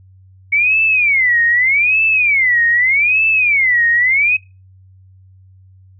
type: tone with vibrato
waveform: sine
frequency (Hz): 2217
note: C#7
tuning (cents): 0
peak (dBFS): -10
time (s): 0.52-4.37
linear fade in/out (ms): 10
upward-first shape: sine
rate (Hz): 0.82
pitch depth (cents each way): 300
effects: noise-tail reverb RT60 0.3 s tail -26 dB re dry + added 94 Hz sine -42 dBFS peak until 5.99 s